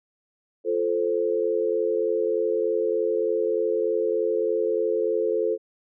sine chord, F major, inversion none, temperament equal, 349.2 / 440 / 523.3 Hz, F4 / A4 / C5, 0 / 0 / 0 cents, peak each -28 / -23 / -27 dBFS, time 0.64-5.58 s, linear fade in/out 50 ms, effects none

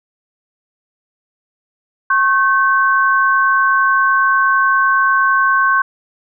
sine tone pair together, 1088 / 1538.7 Hz, C#6 / G6, -33 / -33 cents, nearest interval tritone, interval 600 cents, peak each -13 dBFS, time 2.1-5.82 s, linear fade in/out 5 ms, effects none

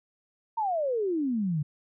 sine exponential sweep, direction down, 932.3 to 141.2 Hz, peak -25 dBFS, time 0.57-1.63 s, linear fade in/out 10 ms, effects none

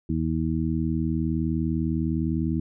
harmonic tone, 79.9 Hz, D#2, 47 cents sharp, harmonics 1 / 2 / 3 / 4, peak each -29 / -27 / -28 / -29 dBFS, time 0.09-2.6 s, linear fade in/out 5 ms, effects none

